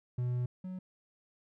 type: tone pair in turn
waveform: triangle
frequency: 123.47 / 185 Hz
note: B2 / F#3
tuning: 0 / 0 cents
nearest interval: perfect fifth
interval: 700 cents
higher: second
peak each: -28 / -36 dBFS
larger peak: first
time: 0.18-0.46 / 0.64-0.79 s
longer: first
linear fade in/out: 5 ms
effects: none